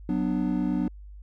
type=chord; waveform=triangle; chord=B minor; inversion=second; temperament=just; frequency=185.21 / 246.9 / 296.3 Hz; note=F#3 / B3 / D4; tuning=+2 / 0 / +15 cents; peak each=-26 dBFS; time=0.09-0.88 s; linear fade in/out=2 ms; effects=added 50 Hz sine -41 dBFS peak until 1.22 s